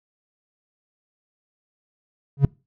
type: tone with exponential growth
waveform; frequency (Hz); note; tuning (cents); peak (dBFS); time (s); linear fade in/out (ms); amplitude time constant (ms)
triangle; 139.1; C#3; +6; -5; 2.37-2.45; 2; 17
effects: noise-tail reverb RT60 0.3 s tail -25 dB re dry